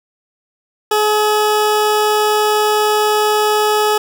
20% pulse tone, 424.2 Hz, G#4, 37 cents sharp, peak -7 dBFS, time 0.91-3.98 s, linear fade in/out 5 ms, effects none

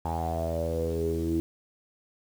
sawtooth tone with low-pass filter sweep, 82.41 Hz, E2, in tune, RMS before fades -29 dBFS, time 0.05-1.4 s, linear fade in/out 0 ms, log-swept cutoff 870 to 320 Hz, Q 9.7, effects 8-bit

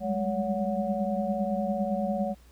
sine tone cluster, 192 / 199.7 / 209.6 / 564 / 733 Hz, G3 / G3 / G#3 / C#5 / F#5, -36 / +32 / +16 / +30 / -16 cents, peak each -35 / -35 / -30 / -31 / -33 dBFS, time 0-2.35 s, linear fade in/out 50 ms, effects added 60 Hz sine -52 dBFS peak until 2.51 s + pink hiss -61 dBFS RMS until 2.51 s

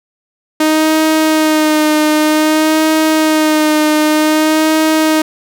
sawtooth tone with vibrato, 310 Hz, D#4, 6 cents flat, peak -5 dBFS, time 0.6-5.22 s, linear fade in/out 5 ms, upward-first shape sine, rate 0.53 Hz, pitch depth 26 cents each way, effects none

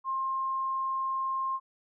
sine tone, 1062 Hz, C6, 25 cents sharp, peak -28 dBFS, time 0.04-1.6 s, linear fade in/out 50 ms, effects none

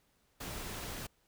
pink noise, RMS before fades -42 dBFS, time 0.4-1.07 s, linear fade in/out 10 ms, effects pink hiss -73 dBFS RMS until 1.27 s

